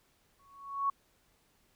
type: tone with exponential growth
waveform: sine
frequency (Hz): 1111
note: C#6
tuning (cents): +4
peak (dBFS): -25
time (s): 0.39-0.9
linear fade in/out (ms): 5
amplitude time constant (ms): 110
effects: pink hiss -70 dBFS RMS until 1.75 s